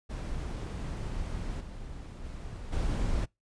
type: noise with level steps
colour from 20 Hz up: brown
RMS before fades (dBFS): -35 / -42 / -40 / -30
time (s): 0.09-3.26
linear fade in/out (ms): 20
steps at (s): 1.6 / 2.24 / 2.72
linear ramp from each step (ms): 10
effects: noise-tail reverb RT60 0.2 s tail -26 dB re dry + resampled to 22050 Hz